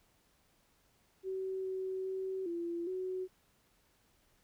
sine tone with pitch steps, 379.6 / 377.4 / 379.7 / 341.3 / 371.6 Hz, F#4 / F#4 / F#4 / F4 / F#4, +44 / +34 / +45 / -40 / +7 cents, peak -35 dBFS, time 1.23-3.28 s, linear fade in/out 50 ms, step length 410 ms, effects pink hiss -71 dBFS RMS until 4.43 s

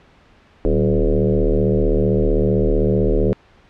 sine tone with frequency modulation, 190.2 Hz, F#3, 48 cents sharp, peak -13 dBFS, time 0.65-3.33 s, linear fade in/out 0 ms, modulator 75.6 Hz, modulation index 4.3, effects pink hiss -51 dBFS RMS until 3.69 s + low-pass 3000 Hz 12 dB/octave

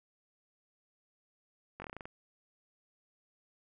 slowing click train, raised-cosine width 0.5 ms, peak -28 dBFS, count 9, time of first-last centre 1.8-2.055 s, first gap 20 ms, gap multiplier 1.13, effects none

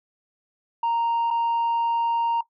sine tone with dropouts, 930 Hz, A#5, 4 cents flat, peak -18 dBFS, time 0.83-2.41 s, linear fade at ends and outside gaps 5 ms, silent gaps 1.305-1.309 s, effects noise-tail reverb RT60 0.1 s tail -17 dB re dry + tanh soft clip ceiling -19 dBFS

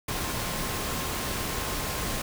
sine tone in noise, 1060 Hz, C6, 22 cents sharp, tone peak -41 dBFS, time 0.08-2.22 s, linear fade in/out 5 ms, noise pink, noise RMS -31 dBFS, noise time 0.08-2.22 s, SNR -13 dB, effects none

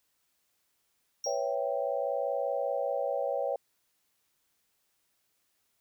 triangle tone with exponential decay, 5620 Hz, F8, 10 cents sharp, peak -30 dBFS, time 1.24-1.55 s, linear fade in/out 2 ms, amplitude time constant 66 ms
sine chord, C# half-diminished seventh, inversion third, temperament equal, 493.9 / 554.4 / 659.3 / 784 Hz, B4 / C#5 / E5 / G5, 0 / 0 / 0 / 0 cents, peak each -35 / -31 / -36 / -36 dBFS, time 1.26-3.56 s, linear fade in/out 5 ms
effects white hiss -75 dBFS RMS until 5.8 s

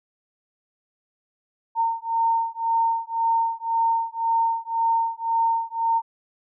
sine beating tone pair, 913 / 914.9 Hz, A#5 / A#5, -36 / -33 cents, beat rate 1.9 Hz, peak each -23 dBFS, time 1.75-6.02 s, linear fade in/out 50 ms, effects none

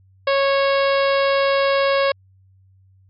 harmonic tone, 551 Hz, C#5, 11 cents flat, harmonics 1 / 2 / 3 / 4 / 5 / 6 / 7 / 8 / 9, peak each -16 / -22 / -26 / -28 / -30 / -32 / -33 / -34 / -35 dBFS, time 0.27-2.12 s, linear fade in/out 5 ms, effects added 95 Hz sine -50 dBFS peak until 3.09 s + MP3 64 kbps

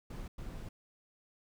brown noise bursts at uneven times, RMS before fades -43 dBFS, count 2, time 0.1-0.28 / 0.38-0.69 s, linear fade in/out 5 ms, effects none

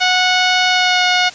10% pulse tone with pitch glide, 734 to 726 Hz, F#5 to F#5, -14 to -33 cents, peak -3 dBFS, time 0-1.3 s, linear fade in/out 20 ms, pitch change -19 cents, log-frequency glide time 0.68-1.05 s, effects white hiss -35 dBFS RMS until 1.34 s + resampled to 16000 Hz

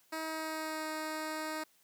10% pulse tone with pitch glide, 318.3 to 311.9 Hz, D#4 to D#4, +39 to +4 cents, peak -28 dBFS, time 0.12-1.64 s, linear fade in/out 10 ms, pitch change -35 cents, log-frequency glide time 0.23-0.89 s, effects white hiss -68 dBFS RMS until 1.83 s + high-pass 100 Hz 12 dB/octave

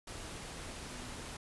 sine tone in noise, 246.9 Hz, B3, in tune, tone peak -53 dBFS, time 0.89-1.23 s, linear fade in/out 5 ms, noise pink, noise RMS -45 dBFS, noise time 0.07-1.37 s, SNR -11 dB, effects resampled to 24000 Hz

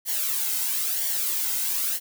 blue noise with flanger, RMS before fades -26 dBFS, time 0.05-2 s, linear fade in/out 50 ms, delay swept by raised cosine 0.77 to 1.75 ms, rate 1 Hz, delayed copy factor -0.6, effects none

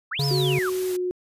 sine linear two-way sweep, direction up then down, 1042 to 5370 to 1042 Hz, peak -26 dBFS, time 0.11-0.7 s, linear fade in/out 10 ms, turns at 0.25 s
harmonic tone, 140.3 Hz, C#3, 21 cents sharp, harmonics 1 / 3 / 5 / 7, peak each -22 / -32 / -36 / -39 dBFS, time 0.19-0.59 s, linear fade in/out 5 ms
white noise, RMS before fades -37 dBFS, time 0.19-0.97 s, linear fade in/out 10 ms
sine tone with pitch glide, 370 to 362.2 Hz, F#4 to F#4, 0 to -37 cents, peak -23 dBFS, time 0.31-1.11 s, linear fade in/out 0 ms, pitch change -37 cents, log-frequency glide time 0.88-0.95 s
effects resampled to 32000 Hz

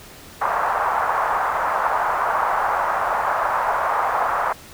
pink band-pass noise, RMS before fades -21 dBFS, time 0.41-4.53 s, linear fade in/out 5 ms, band 750 to 1300 Hz, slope 24 dB/octave, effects pink hiss -42 dBFS RMS until 4.73 s

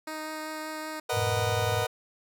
10% pulse tone with vibrato, 311.1 Hz, D#4, in tune, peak -26 dBFS, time 0.07-1 s, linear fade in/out 5 ms, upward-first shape triangle, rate 5.2 Hz, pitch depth 9 cents each way
30% pulse chord, B major seventh, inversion third, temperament just, 463 / 493.9 / 617.4 / 740.8 Hz, A#4 / B4 / D#5 / F#5, -12 / 0 / -14 / +2 cents, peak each -30 dBFS, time 1.09-1.87 s, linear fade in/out 10 ms
sine tone with tremolo, 104.6 Hz, G#2, 13 cents sharp, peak -26 dBFS, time 1.12-1.86 s, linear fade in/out 50 ms, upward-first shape square, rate 20 Hz, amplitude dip 60%
effects none

